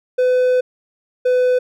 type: tone pair in turn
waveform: triangle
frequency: 504 / 501.9 Hz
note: B4 / B4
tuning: +35 / +28 cents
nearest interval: unison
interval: 7 cents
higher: first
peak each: -10 dBFS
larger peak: neither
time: 0.18-0.61 / 1.25-1.59 s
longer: first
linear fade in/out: 10 ms
effects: none